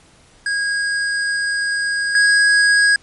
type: tone pair in turn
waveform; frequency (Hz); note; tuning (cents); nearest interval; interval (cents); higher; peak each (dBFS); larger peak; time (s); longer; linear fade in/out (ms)
square; 1638 / 1650.3; G#6 / G#6; -24 / -11; unison; 13; second; -18 / -11; second; 0.46-2.15 / 2.15-2.96; first; 2
effects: pink hiss -50 dBFS RMS until 3.02 s + MP3 48 kbps